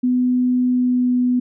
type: tone with pitch glide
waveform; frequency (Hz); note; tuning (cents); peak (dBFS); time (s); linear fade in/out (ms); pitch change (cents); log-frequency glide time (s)
sine; 250 to 248.3; B3 to B3; +21 to +9; -14; 0.03-1.4; 10; -12; 0.7-1.12
effects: none